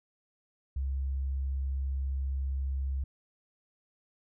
sine tone, 67.4 Hz, C#2, 48 cents flat, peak -29 dBFS, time 0.76-3.04 s, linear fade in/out 5 ms, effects none

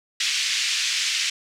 pink band-pass noise, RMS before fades -24 dBFS, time 0.2-1.3 s, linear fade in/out 5 ms, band 2200 to 6700 Hz, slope 24 dB/octave, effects none

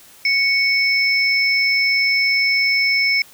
sine tone pair together, 2220 / 5283 Hz, C#7 / E8, +2 / +3 cents, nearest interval octave + minor third, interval 1501 cents, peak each -15 / -20 dBFS, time 0.25-3.22 s, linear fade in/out 2 ms, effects white hiss -46 dBFS RMS until 3.33 s

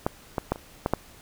clicks, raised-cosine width 1 ms, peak -9 / -11 / -9 / -25 / -9 / -7 dBFS, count 6, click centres 0.065 / 0.382 / 0.52 / 0.559 / 0.861 / 0.936 s, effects pink hiss -51 dBFS RMS until 1.21 s

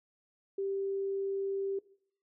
sine tone, 392 Hz, G4, in tune, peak -31 dBFS, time 0.58-1.79 s, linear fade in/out 5 ms, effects noise-tail reverb RT60 0.6 s tail -19 dB re dry

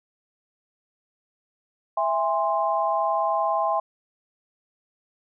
sine chord, E augmented, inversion none, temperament equal with one note detuned, 659.3 / 816.8 / 1046.5 Hz, E5 / G#5 / B#5, 0 / -29 / 0 cents, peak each -25 dBFS, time 1.97-3.8 s, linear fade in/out 5 ms, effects none

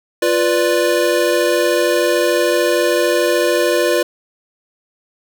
square chord, B diminished, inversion second, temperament equal, 349.2 / 493.9 / 587.3 Hz, F4 / B4 / D5, 0 / 0 / 0 cents, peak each -18 dBFS, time 0.22-4.03 s, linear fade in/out 5 ms, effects none

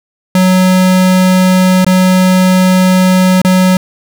square tone with dropouts, 185 Hz, F#3, in tune, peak -6 dBFS, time 0.35-3.77 s, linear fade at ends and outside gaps 2 ms, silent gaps 1.846-1.865 / 3.417-3.448 s, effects none

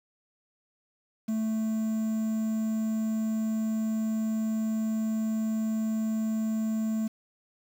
triangle tone with quantisation, 220 Hz, A3, in tune, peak -24 dBFS, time 1.28-7.08 s, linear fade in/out 10 ms, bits 8, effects none

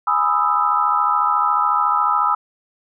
sine chord, E major seventh, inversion first, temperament equal, 830.6 / 987.8 / 1244.5 / 1318.5 Hz, G#5 / B5 / D#6 / E6, 0 / 0 / 0 / 0 cents, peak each -23 / -21 / -19 / -19 dBFS, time 0.07-2.35 s, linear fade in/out 5 ms, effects none

